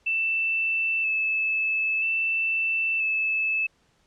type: tone with vibrato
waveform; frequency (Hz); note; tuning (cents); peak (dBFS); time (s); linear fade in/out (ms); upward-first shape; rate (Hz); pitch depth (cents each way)
sine; 2637; E7; 0; -22; 0.06-3.67; 10; square; 0.51; 16
effects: pink hiss -65 dBFS RMS until 4.06 s + low-pass 7000 Hz 12 dB/octave